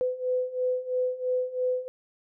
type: beating tone pair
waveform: sine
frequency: 503 / 506 Hz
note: B4 / B4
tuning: +32 / +42 cents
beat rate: 3 Hz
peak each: -30 / -27 dBFS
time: 0.01-1.88 s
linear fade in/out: 0 ms
effects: none